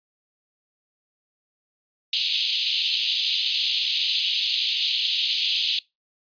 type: band-pass noise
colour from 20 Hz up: white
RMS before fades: -24 dBFS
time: 2.13-5.79 s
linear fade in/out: 2 ms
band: 2800 to 4400 Hz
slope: 48 dB/octave
effects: noise-tail reverb RT60 0.2 s tail -23 dB re dry + resampled to 11025 Hz